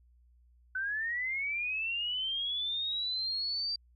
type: linear sweep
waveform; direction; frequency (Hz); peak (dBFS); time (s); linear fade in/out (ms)
sine; up; 1502 to 4700; -31; 0.75-3.76; 5
effects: added 60 Hz sine -60 dBFS peak until 3.95 s